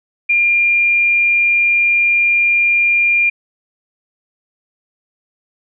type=tone; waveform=sine; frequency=2400 Hz; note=D7; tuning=37 cents sharp; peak=-10 dBFS; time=0.29-3.3 s; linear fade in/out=10 ms; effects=none

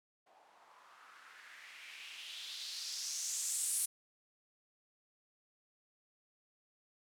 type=noise with low-pass filter sweep; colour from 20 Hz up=violet; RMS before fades=-43 dBFS; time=0.26-3.86 s; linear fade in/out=10 ms; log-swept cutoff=710 to 10000 Hz; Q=3; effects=none

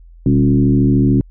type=tone with frequency modulation; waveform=sine; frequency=197.3 Hz; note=G3; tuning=11 cents sharp; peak=-9 dBFS; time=0.26-1.21 s; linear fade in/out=2 ms; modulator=73.5 Hz; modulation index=1.6; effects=added 42 Hz sine -38 dBFS peak until 1.3 s

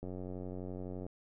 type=click train; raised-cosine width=2 ms; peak=-30 dBFS; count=96; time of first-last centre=0.03-1.065 s; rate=91.8 Hz; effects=none

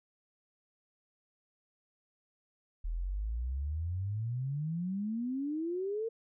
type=exponential sweep; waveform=sine; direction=up; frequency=38.89 to 463.1 Hz; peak=-32 dBFS; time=2.84-6.09 s; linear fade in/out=10 ms; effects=none

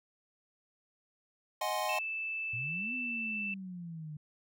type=chord; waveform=square; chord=Ab dominant seventh; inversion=second; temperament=equal; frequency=622.3 / 740 / 830.6 / 1046.5 Hz; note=Eb5 / Gb5 / Ab5 / C6; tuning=0 / 0 / 0 / 0 cents; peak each=-38 dBFS; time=1.61-1.99 s; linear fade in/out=5 ms
type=tone with pitch glide; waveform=sine; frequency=2637 to 2654 Hz; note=E7 to E7; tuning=0 to +11 cents; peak=-34 dBFS; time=1.89-3.54 s; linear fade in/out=2 ms; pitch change=+11 cents; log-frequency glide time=2.6-2.82 s
type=exponential two-way sweep; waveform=sine; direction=up then down; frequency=110 to 255.4 to 148.4 Hz; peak=-40 dBFS; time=2.53-4.17 s; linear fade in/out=5 ms; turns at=2.94 s
effects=none

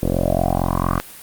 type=tone with low-pass filter sweep; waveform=10% pulse; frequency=44.35 Hz; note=F1; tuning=27 cents sharp; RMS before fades=-19 dBFS; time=0.03-1 s; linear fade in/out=0 ms; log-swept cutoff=460 to 1300 Hz; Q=5.7; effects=white hiss -39 dBFS RMS until 1.22 s + Opus 32 kbps

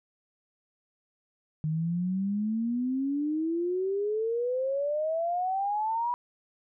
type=exponential sweep; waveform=sine; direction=up; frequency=152.7 to 980 Hz; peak=-26 dBFS; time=1.64-6.14 s; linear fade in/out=0 ms; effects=none

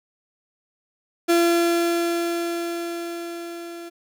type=tone with level ramp; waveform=35% pulse; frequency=340.8 Hz; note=F4; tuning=42 cents flat; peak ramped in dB=-13 to -33 dBFS; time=1.28-3.9 s; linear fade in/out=20 ms; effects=none

